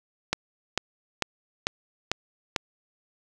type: click train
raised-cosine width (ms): 0.2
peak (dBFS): -6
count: 6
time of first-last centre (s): 0.33-2.562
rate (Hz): 2.24
effects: none